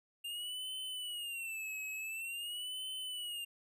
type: tone with vibrato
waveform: square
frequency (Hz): 2794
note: F7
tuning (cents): 0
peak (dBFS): -40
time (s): 0.24-3.45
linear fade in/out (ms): 10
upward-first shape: sine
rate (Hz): 0.47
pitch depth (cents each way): 150
effects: none